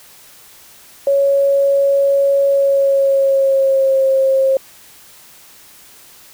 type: tone with pitch glide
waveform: sine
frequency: 556 to 534.9 Hz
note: C#5 to C5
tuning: +5 to +38 cents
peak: -10 dBFS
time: 1.07-4.57 s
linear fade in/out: 2 ms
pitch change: -67 cents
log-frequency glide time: 2.49-4.03 s
effects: white hiss -43 dBFS RMS until 6.33 s